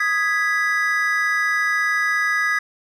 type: chord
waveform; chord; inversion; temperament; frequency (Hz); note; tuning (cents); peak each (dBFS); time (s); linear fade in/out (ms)
triangle; G# minor; second; equal; 1244.5 / 1661.2 / 1975.5; D#6 / G#6 / B6; 0 / 0 / 0; -23 / -19 / -20; 0-2.59; 5
effects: none